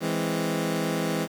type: chord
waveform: 20% pulse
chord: E augmented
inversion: none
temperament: equal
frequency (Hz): 164.81 / 207.7 / 261.6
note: E3 / G#3 / B#3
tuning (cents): 0 / 0 / 0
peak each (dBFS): -23 / -25 / -26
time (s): 0-1.28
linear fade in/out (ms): 50
effects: 8-bit